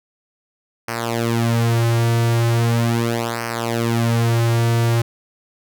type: tone with flanger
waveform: sawtooth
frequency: 116.54 Hz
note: A#2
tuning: in tune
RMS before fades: -18 dBFS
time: 0.88-5.02 s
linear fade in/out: 5 ms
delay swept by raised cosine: 0.27 to 4.87 ms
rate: 0.39 Hz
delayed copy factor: -0.85
effects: none